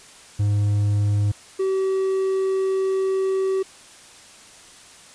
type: tone pair in turn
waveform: triangle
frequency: 102.9 / 382.7 Hz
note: G#2 / G4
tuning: -16 / -42 cents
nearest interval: octave + major seventh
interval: 2274 cents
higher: second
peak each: -15 / -17 dBFS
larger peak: first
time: 0.39-1.32 / 1.59-3.63 s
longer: second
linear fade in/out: 10 ms
effects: white hiss -46 dBFS RMS until 5.14 s + resampled to 22050 Hz